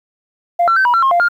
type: tone with pitch steps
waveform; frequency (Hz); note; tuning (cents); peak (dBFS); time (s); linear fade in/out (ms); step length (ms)
sine; 695 / 1349 / 1543 / 970 / 1356 / 1071 / 696 / 1408; F5 / E6 / G6 / B5 / E6 / C6 / F5 / F6; -9 / +40 / -28 / -31 / +49 / +40 / -6 / +14; -8; 0.59-1.286; 10; 87
effects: tanh soft clip ceiling -7 dBFS + 8-bit